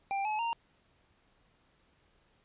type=tone with pitch steps; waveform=square; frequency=789 / 855.5 / 927.5 Hz; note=G5 / A5 / A#5; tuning=+11 / -49 / -9 cents; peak=-31 dBFS; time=0.11-0.53 s; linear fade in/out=0 ms; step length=140 ms; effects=pink hiss -69 dBFS RMS until 2.44 s + resampled to 8000 Hz